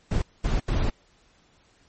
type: noise bursts at uneven times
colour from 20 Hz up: brown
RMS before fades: -23 dBFS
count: 3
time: 0.11-0.22 / 0.44-0.6 / 0.68-0.9 s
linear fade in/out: 5 ms
effects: pink hiss -61 dBFS RMS until 1.88 s + MP3 32 kbps